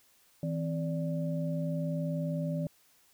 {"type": "tone cluster", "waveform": "sine", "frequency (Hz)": [162.1, 261.6, 583], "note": ["E3", "C4", "D5"], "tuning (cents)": [-29, 0, -13], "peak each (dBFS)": [-31, -38, -38], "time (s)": [0.43, 2.67], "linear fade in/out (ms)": 2, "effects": ["white hiss -65 dBFS RMS until 3.13 s"]}